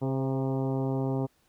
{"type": "harmonic tone with a mistuned harmonic", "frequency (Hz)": 133.7, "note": "C3", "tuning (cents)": 38, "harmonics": [1, 2, 3, 4, 5, 6, 7, 8, 9], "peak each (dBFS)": [-29, -31, -34, -38, -41, -42, -44, -52, -53], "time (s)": [0.01, 1.27], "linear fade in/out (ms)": 20, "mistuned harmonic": 4, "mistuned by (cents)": -22, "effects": ["pink hiss -68 dBFS RMS until 1.48 s"]}